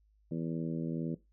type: harmonic tone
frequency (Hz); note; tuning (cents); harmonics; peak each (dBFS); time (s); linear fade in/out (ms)
81.9; E2; -11; 2 / 3 / 4 / 5 / 6 / 7; -36 / -38 / -40 / -48 / -47 / -50; 0.31-1.15; 5
effects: noise-tail reverb RT60 0.2 s tail -17 dB re dry + added 52 Hz sine -65 dBFS peak until 1.32 s